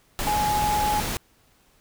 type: tone in noise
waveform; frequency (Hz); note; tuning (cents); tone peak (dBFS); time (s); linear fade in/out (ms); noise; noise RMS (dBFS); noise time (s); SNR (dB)
sine; 839; G#5; +17; -21; 0.27-1; 0; pink; -28; 0.19-1.17; +4
effects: pink hiss -61 dBFS RMS until 1.8 s